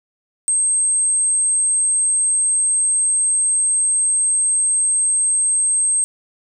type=tone; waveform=sine; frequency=8372 Hz; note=C9; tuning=in tune; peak=-14 dBFS; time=0.48-6.04 s; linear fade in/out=0 ms; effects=none